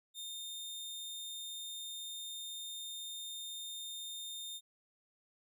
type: tone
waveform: sawtooth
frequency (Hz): 3638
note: A#7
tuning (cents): -43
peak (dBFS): -39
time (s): 0.14-4.61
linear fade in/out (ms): 50
effects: none